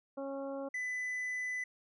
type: harmonic tone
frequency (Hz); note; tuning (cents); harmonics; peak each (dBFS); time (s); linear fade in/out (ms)
274.4; C#4; -17; 1 / 2 / 3 / 4 / 5; -42 / -39 / -49 / -52 / -55; 0.17-0.69; 10
type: tone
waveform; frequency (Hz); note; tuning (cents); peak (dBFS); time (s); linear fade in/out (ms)
triangle; 2000; B6; +21; -33; 0.74-1.64; 5
effects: resampled to 24000 Hz